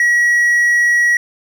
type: tone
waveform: triangle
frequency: 1917 Hz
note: A#6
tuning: 48 cents sharp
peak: -8 dBFS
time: 0-1.17 s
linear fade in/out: 2 ms
effects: none